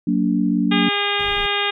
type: chord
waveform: sine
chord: Gb augmented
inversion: none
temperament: just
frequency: 185 / 231.2 / 289.1 Hz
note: Gb3 / Bb3 / D4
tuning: 0 / -14 / -27 cents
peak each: -20 dBFS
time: 0.07-0.89 s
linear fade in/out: 5 ms
type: harmonic tone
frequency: 406.7 Hz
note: G#4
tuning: 36 cents flat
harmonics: 1 / 2 / 3 / 4 / 5 / 6 / 7 / 8 / 9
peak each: -27 / -27 / -27 / -27 / -27 / -27 / -27 / -27 / -27 dBFS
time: 0.71-1.71 s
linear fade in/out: 10 ms
type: noise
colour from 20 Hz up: brown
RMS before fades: -33 dBFS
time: 1.19-1.47 s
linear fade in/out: 5 ms
effects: none